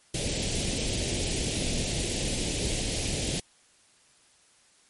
pink band-stop noise, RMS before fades -29 dBFS, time 0.14-3.4 s, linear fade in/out 5 ms, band 610 to 2400 Hz, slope 24 dB/octave, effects white hiss -61 dBFS RMS until 4.89 s + MP3 48 kbps

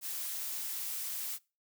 blue noise, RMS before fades -38 dBFS, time 0.01-1.39 s, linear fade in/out 50 ms, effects noise-tail reverb RT60 0.3 s tail -23 dB re dry

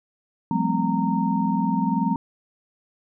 sine tone cluster, 176 / 196.5 / 217.6 / 258.9 / 924 Hz, F3 / G3 / A3 / C4 / A#5, +14 / +4 / -19 / -18 / -16 cents, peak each -26 dBFS, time 0.51-2.16 s, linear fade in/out 2 ms, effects none

